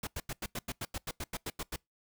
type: noise bursts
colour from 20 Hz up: pink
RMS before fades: -37 dBFS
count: 14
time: 0.03-1.761 s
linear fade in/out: 5 ms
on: 41 ms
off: 89 ms
effects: noise-tail reverb RT60 0.2 s tail -26 dB re dry